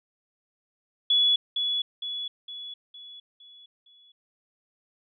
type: tone with echo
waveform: sine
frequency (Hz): 3400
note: G#7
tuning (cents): +40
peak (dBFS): -18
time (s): 1.1-1.36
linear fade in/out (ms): 5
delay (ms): 460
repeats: 6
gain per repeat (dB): -6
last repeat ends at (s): 4.12
effects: none